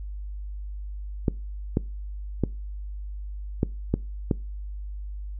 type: clicks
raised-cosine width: 3 ms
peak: -8 dBFS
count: 6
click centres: 1.282 / 1.771 / 2.437 / 3.631 / 3.94 / 4.312 s
effects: noise-tail reverb RT60 0.3 s tail -23 dB re dry + added 50 Hz sine -32 dBFS peak until 5.39 s